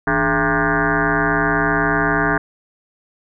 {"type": "tone with frequency modulation", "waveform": "sine", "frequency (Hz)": 932.3, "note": "A#5", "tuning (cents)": 0, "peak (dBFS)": -14, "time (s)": [0.07, 2.38], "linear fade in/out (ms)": 5, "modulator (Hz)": 128, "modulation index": 6.3, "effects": []}